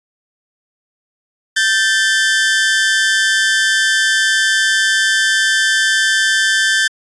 sawtooth tone pair together, 1560 / 1759.4 Hz, G6 / A6, -9 / -1 cents, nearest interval major second, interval 208 cents, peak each -11 dBFS, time 1.56-6.88 s, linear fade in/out 10 ms, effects resampled to 22050 Hz

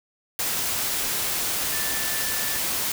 sine tone in noise, 1760 Hz, A6, in tune, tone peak -34 dBFS, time 1.72-2.58 s, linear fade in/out 2 ms, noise white, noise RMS -26 dBFS, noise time 0.39-2.92 s, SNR -11 dB, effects none

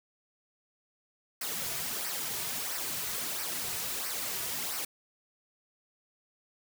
white noise with flanger, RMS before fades -35 dBFS, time 1.41-4.85 s, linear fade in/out 5 ms, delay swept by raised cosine 0.28 to 3.78 ms, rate 1.5 Hz, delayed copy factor -0.6, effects none

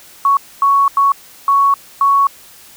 sine tone bursts at uneven times, 1113 Hz, C#6, 7 cents sharp, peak -8 dBFS, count 5, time 0.25-0.37 / 0.62-0.88 / 0.97-1.12 / 1.48-1.74 / 2.01-2.27 s, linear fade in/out 2 ms, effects white hiss -41 dBFS RMS until 2.76 s

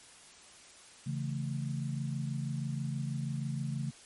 sine chord, A major, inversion first, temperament equal, 138.59 / 164.81 / 220 Hz, C#3 / E3 / A3, 0 / 0 / 0 cents, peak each -34 / -39 / -40 dBFS, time 1.06-3.91 s, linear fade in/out 10 ms, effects white hiss -55 dBFS RMS until 4.05 s + MP3 48 kbps

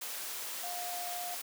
sine tone in noise, 709 Hz, F5, 26 cents sharp, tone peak -39 dBFS, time 0.63-1.35 s, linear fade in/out 10 ms, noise white, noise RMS -40 dBFS, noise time 0.01-1.42 s, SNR -2 dB, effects high-pass 400 Hz 12 dB/octave

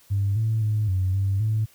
sine tone with pitch steps, 99.7 / 110.8 / 106.9 / 93.3 / 97.8 / 108.9 Hz, G2 / A2 / A2 / F#2 / G2 / A2, +30 / +13 / -49 / +15 / -4 / -17 cents, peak -19 dBFS, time 0.1-1.66 s, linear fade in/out 20 ms, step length 260 ms, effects tanh soft clip ceiling -15 dBFS + white hiss -56 dBFS RMS until 1.74 s

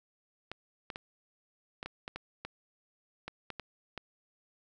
clicks, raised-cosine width 0.3 ms, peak -23 dBFS, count 12, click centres 0.516 / 0.902 / 0.959 / 1.829 / 1.86 / 2.079 / 2.16 / 2.45 / 3.28 / 3.503 / 3.597 / 3.977 s, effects none

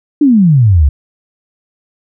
sine exponential sweep, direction down, 307.8 to 65.41 Hz, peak -4 dBFS, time 0.21-0.89 s, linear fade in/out 5 ms, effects none

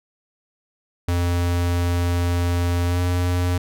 square tone with pitch glide, 87.31 to 88.94 Hz, F2 to F2, 0 to +32 cents, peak -19 dBFS, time 1.08-3.58 s, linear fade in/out 5 ms, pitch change +32 cents, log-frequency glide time 2.86-3 s, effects none

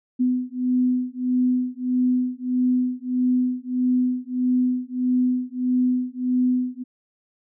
sine beating tone pair, 250.5 / 252.1 Hz, B3 / B3, +25 / +36 cents, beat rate 1.6 Hz, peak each -22 / -22 dBFS, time 0.19-6.84 s, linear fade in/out 20 ms, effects none

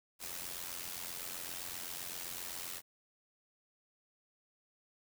white noise with amplitude modulation, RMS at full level -40 dBFS, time 0.19-2.82 s, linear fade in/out 50 ms, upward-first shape sine, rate 87.7 Hz, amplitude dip 70%, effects none

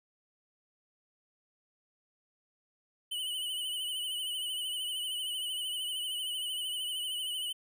square tone with vibrato, 2989 Hz, F#7, 17 cents sharp, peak -34 dBFS, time 3.11-7.53 s, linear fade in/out 10 ms, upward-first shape sine, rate 13 Hz, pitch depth 55 cents each way, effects none

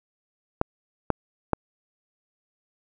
clicks, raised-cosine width 1 ms, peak -6 dBFS, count 3, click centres 0.614 / 1.103 / 1.533 s, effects none

